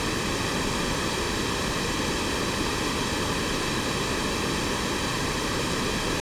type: noise with comb filter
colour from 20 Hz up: pink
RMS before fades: -26 dBFS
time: 0-6.2 s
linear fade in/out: 0 ms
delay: 1.4 ms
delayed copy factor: -0.55
effects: low-pass 7000 Hz 12 dB/octave